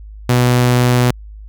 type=tone; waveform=sawtooth; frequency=123.47 Hz; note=B2; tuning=in tune; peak=-6 dBFS; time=0.29-1.11 s; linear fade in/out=5 ms; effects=added 52 Hz sine -31 dBFS peak until 1.48 s